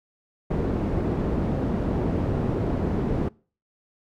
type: low-pass noise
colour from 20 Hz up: white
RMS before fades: -25 dBFS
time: 0.5-3.29 s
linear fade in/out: 10 ms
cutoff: 320 Hz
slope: 12 dB/octave
effects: noise-tail reverb RT60 0.4 s tail -24 dB re dry